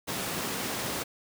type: high-pass noise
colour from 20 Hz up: pink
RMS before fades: -33 dBFS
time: 0.07-1.04 s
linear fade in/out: 20 ms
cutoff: 150 Hz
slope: 12 dB/octave
effects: none